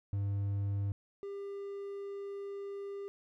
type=tone pair in turn; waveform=triangle; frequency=100 / 399.1 Hz; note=G2 / G4; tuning=+35 / +31 cents; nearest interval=2 octaves; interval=2396 cents; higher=second; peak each=-29 / -37 dBFS; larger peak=first; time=0.13-0.92 / 1.23-3.08 s; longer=second; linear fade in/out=0 ms; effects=none